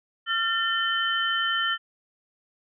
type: tone cluster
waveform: sine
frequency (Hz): 1373 / 1794 / 3065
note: F6 / A6 / G7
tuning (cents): -30 / +33 / -40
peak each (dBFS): -27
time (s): 0.26-1.78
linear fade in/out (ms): 50
effects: none